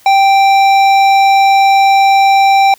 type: tone with hard clipping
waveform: sine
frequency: 784 Hz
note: G5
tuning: in tune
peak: -7 dBFS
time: 0.06-2.74 s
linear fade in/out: 2 ms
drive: 12 dB
effects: white hiss -45 dBFS RMS until 2.78 s